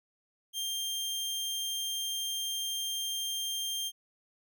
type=tone; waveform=sawtooth; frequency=3186 Hz; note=G7; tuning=27 cents sharp; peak=-29 dBFS; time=0.53-3.92 s; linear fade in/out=50 ms; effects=none